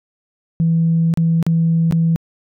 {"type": "tone with dropouts", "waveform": "sine", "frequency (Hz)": 164.81, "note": "E3", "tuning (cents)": 0, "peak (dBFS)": -11, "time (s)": [0.6, 2.16], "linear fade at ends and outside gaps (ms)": 0, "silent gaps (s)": [[1.139, 1.174], [1.427, 1.466], [1.911, 1.924]], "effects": ["tanh soft clip ceiling -7 dBFS"]}